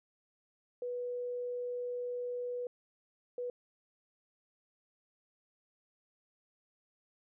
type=tone bursts at uneven times; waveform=sine; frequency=490.4 Hz; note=B4; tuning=12 cents flat; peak=-35 dBFS; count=2; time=0.82-2.67 / 3.38-3.5 s; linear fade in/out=2 ms; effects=none